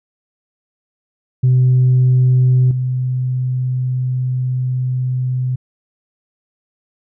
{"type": "tone with level steps", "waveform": "sine", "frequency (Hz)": 127.4, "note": "C3", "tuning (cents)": -46, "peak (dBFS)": [-7, -15], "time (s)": [1.43, 5.56], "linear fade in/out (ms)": 10, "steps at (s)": 2.71, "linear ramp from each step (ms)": 2, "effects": ["tanh soft clip ceiling -6 dBFS"]}